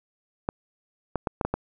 clicks, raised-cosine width 1 ms, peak -11 dBFS, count 6, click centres 0.489 / 1.157 / 1.272 / 1.412 / 1.45 / 1.54 s, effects none

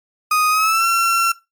35% pulse tone with pitch glide, 1244.5 to 1357.1 Hz, D#6 to E6, 0 to +50 cents, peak -12 dBFS, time 0.31-1.32 s, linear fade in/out 5 ms, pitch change +150 cents, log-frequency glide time 0.5-0.85 s, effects noise-tail reverb RT60 0.2 s tail -17 dB re dry + MP3 96 kbps

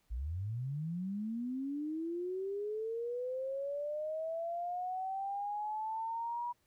sine linear sweep, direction up, 52 to 970 Hz, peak -35 dBFS, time 0.1-6.53 s, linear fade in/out 20 ms, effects pink hiss -75 dBFS RMS until 6.66 s

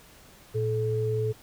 sine tone pair together, 114.6 / 432.7 Hz, A#2 / A4, -29 / -29 cents, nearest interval octave + major seventh, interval 2300 cents, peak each -27 / -27 dBFS, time 0.54-1.33 s, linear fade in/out 20 ms, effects pink hiss -53 dBFS RMS until 1.42 s

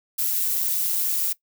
violet noise with amplitude modulation, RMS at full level -21 dBFS, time 0.18-1.33 s, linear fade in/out 10 ms, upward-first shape sine, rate 179 Hz, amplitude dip 60%, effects noise-tail reverb RT60 0.1 s tail -18 dB re dry

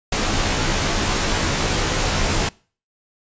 pink noise with comb filter, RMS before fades -20 dBFS, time 0.12-2.49 s, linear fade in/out 5 ms, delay 17 ms, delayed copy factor -1, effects noise-tail reverb RT60 0.4 s tail -24 dB re dry + resampled to 16000 Hz

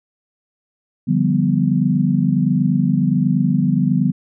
sine chord, G dominant seventh, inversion second, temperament equal, 146.83 / 174.61 / 196 / 246.9 Hz, D3 / F3 / G3 / B3, 0 / 0 / 0 / 0 cents, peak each -19 dBFS, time 1.07-4.12 s, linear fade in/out 20 ms, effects none

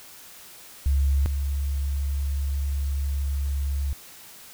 sine tone pair in turn, 69.3 / 69.86 Hz, C#2 / C#2, 0 / +14 cents, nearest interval unison, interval 14 cents, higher second, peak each -18 / -23 dBFS, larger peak first, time 0.86-1.26 / 1.26-3.93 s, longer second, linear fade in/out 0 ms, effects white hiss -46 dBFS RMS until 4.53 s

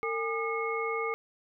sine tone cluster, 453.5 / 819 / 1211 / 2174 Hz, A#4 / G#5 / D#6 / C#7, -48 / -24 / -47 / -34 cents, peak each -32 / -40 / -34 / -35 dBFS, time 0.03-1.14 s, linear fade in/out 0 ms, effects none

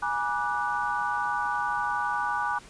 sine chord, G# half-diminished seventh, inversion none, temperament equal with one note detuned, 830.6 / 962.4 / 1174.7 / 1480 Hz, G#5 / B5 / D6 / F#6, 0 / -45 / 0 / 0 cents, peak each -31 dBFS, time 0.02-2.59 s, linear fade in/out 10 ms, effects pink hiss -50 dBFS RMS until 2.69 s + resampled to 22050 Hz

